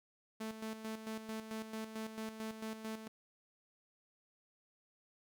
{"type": "tone with tremolo", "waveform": "sawtooth", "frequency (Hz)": 220, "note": "A3", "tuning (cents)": 0, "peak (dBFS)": -36, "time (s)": [0.4, 3.08], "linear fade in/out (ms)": 10, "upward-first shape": "square", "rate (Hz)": 4.5, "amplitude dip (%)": 60, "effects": []}